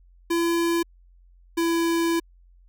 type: tone pair in turn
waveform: square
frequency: 338 / 334.3 Hz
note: E4 / E4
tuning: +43 / +24 cents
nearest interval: unison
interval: 19 cents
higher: first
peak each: -21 dBFS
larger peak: neither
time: 0.3-0.83 / 1.57-2.2 s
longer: second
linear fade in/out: 10 ms
effects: added 44 Hz sine -51 dBFS peak until 2.68 s